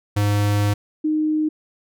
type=tone pair in turn; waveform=square / sine; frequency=102.9 / 308.4 Hz; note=G#2 / D#4; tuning=-16 / -15 cents; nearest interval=octave + perfect fifth; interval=1901 cents; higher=second; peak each=-17 dBFS; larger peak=neither; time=0.16-0.74 / 1.04-1.49 s; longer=first; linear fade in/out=10 ms; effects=none